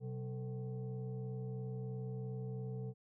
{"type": "tone with frequency modulation", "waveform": "sine", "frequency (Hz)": 127, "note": "B2", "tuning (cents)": 49, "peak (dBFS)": -39, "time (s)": [0, 2.94], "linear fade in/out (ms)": 50, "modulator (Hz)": 317, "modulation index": 0.78, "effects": []}